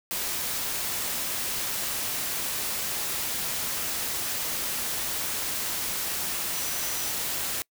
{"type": "tone in noise", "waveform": "sine", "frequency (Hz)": 5920, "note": "F#8", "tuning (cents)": 0, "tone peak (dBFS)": -38, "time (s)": [6.54, 7.11], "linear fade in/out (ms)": 0, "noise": "white", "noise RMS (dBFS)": -30, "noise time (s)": [0.11, 7.62], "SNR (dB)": -11, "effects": ["noise-tail reverb RT60 0.1 s tail -26 dB re dry"]}